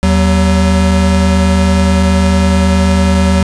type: tone pair together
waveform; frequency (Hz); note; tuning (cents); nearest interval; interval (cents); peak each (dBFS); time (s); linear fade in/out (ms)
square; 79.25 / 188.5; D#2 / F#3; +32 / +32; octave + minor third; 1500; -11; 0.03-3.43; 0
effects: resampled to 22050 Hz + 7-bit